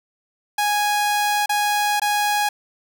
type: tone with dropouts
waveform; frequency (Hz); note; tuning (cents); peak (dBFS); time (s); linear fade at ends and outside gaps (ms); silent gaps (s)
sawtooth; 829; G#5; -3; -14; 0.58-2.49; 5; 1.46-1.493 / 1.998-2.017
effects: none